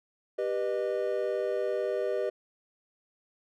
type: chord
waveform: triangle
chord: G augmented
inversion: none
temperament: just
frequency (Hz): 392 / 490 / 612.5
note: G4 / B4 / D#5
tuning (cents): 0 / -14 / -27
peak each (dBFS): -30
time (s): 0.38-2.3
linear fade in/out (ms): 10
effects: none